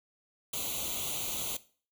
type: noise with comb filter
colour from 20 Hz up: white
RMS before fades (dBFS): -35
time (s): 0.53-1.57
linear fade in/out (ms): 5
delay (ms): 0.29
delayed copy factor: +0.9
effects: noise-tail reverb RT60 0.4 s tail -17 dB re dry